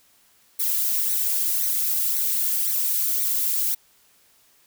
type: noise with flanger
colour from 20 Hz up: violet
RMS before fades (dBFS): -23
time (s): 0.59-3.75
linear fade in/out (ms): 10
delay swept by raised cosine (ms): 0.49 to 2.89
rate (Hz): 1.9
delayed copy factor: +0.85
effects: white hiss -59 dBFS RMS until 4.66 s